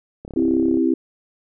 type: click train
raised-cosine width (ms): 2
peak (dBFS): -21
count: 19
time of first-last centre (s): 0.25-0.772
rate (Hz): 34.5
type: chord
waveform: sine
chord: C major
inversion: none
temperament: equal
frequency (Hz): 261.6 / 329.6 / 392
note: C4 / E4 / G4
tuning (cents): 0 / 0 / 0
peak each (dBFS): -19 / -18 / -24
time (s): 0.36-0.94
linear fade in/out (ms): 5
effects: none